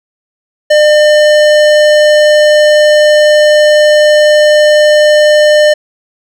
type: tone with hard clipping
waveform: sine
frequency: 602 Hz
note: D5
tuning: 43 cents sharp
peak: -5 dBFS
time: 0.7-5.74 s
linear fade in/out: 10 ms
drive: 17 dB
effects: none